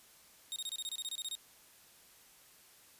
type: tone bursts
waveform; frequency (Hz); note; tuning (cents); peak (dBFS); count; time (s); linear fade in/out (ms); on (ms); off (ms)
sawtooth; 3725; A#7; -2; -34; 13; 0.52-1.352; 0; 40; 26
effects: white hiss -61 dBFS RMS until 2.99 s + resampled to 32000 Hz